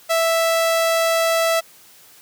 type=tone; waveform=sawtooth; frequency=659.3 Hz; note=E5; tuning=in tune; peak=-12 dBFS; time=0.09-1.61 s; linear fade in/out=20 ms; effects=white hiss -48 dBFS RMS until 2.21 s + high-pass 100 Hz 12 dB/octave